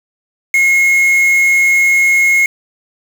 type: tone with quantisation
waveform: triangle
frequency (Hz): 2161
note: C#7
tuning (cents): -45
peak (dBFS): -6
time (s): 0.54-2.46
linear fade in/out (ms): 2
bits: 4
effects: none